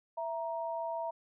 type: tone pair together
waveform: sine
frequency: 662.6 / 937 Hz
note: E5 / A#5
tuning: +9 / +9 cents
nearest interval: tritone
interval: 600 cents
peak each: -36 / -37 dBFS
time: 0.17-1.11 s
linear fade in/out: 10 ms
effects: none